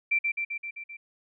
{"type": "tone with echo", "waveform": "sine", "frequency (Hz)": 2349, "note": "D7", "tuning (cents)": 0, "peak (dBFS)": -21, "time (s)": [0.11, 0.19], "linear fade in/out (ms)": 10, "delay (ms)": 130, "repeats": 6, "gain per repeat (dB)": -3, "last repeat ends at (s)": 0.97, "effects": []}